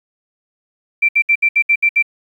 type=tone bursts; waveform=sine; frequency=2349 Hz; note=D7; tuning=in tune; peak=-9 dBFS; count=8; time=1.02-2.026 s; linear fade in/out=10 ms; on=68 ms; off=66 ms; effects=8-bit